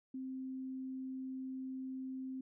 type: tone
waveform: sine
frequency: 261.6 Hz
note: C4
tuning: in tune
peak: -40 dBFS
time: 0.14-2.41 s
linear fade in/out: 5 ms
effects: none